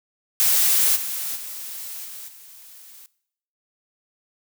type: noise with level steps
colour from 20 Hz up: blue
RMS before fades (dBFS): -18 / -28 / -34 / -37 / -45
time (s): 0.4-3.06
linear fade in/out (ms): 0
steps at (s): 0.95 / 1.35 / 2.04 / 2.27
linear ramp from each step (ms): 20
effects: noise-tail reverb RT60 0.7 s tail -20 dB re dry